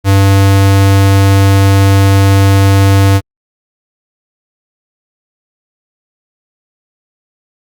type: tone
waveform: square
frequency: 98 Hz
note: G2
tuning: in tune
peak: -5 dBFS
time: 0.04-3.21 s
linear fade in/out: 50 ms
effects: Opus 48 kbps